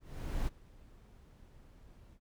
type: noise with ADSR envelope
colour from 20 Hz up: brown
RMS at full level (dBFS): -34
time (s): 0-2.2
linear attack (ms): 470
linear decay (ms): 24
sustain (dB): -23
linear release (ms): 70
effects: none